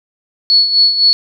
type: tone with tremolo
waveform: sine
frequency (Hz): 4400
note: C#8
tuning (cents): -14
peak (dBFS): -5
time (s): 0.5-1.13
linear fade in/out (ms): 0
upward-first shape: sine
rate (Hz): 3.9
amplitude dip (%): 65
effects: none